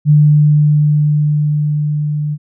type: tone with level ramp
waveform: sine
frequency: 149.3 Hz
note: D3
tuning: 29 cents sharp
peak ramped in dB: -4 to -15 dBFS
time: 0.05-2.38 s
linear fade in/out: 50 ms
effects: none